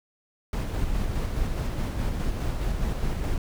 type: noise with tremolo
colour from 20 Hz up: brown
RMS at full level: -26 dBFS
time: 0.53-3.38 s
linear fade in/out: 2 ms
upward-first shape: square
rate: 4.8 Hz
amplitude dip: 25%
effects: none